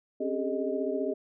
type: tone cluster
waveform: sine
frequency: 265.5 / 280.1 / 395.8 / 431.5 / 620 Hz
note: C4 / C#4 / G4 / A4 / D#5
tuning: +25 / +18 / +17 / -34 / -6 cents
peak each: -34 / -38 / -32 / -34 / -34 dBFS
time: 0.2-1.14 s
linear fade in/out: 10 ms
effects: none